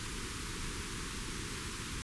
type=band-stop noise; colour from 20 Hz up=pink; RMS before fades=-40 dBFS; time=0-2.02 s; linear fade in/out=0 ms; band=430 to 990 Hz; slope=48 dB/octave; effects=resampled to 24000 Hz